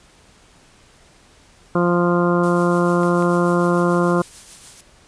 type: harmonic tone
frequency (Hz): 174.61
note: F3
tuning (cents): 0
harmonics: 1 / 2 / 3 / 4 / 5 / 6 / 7 / 8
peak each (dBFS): -18 / -19 / -22 / -28 / -34 / -24 / -27 / -28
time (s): 1.75-4.22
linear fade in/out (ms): 5
type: noise with tremolo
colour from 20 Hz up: blue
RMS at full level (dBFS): -36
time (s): 2.43-4.81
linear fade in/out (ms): 5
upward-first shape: triangle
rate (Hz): 6.8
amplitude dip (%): 50
type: clicks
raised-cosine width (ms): 0.3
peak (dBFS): -21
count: 2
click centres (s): 3.033 / 3.224
effects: pink hiss -51 dBFS RMS until 5.07 s + resampled to 22050 Hz